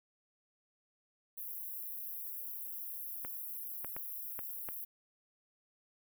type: high-pass noise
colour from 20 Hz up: white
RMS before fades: -43 dBFS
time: 1.37-4.85 s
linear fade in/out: 10 ms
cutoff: 11000 Hz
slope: 96 dB/octave
type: clicks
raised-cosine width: 0.5 ms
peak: -28 dBFS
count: 5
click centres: 3.249 / 3.846 / 3.965 / 4.391 / 4.688 s
effects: none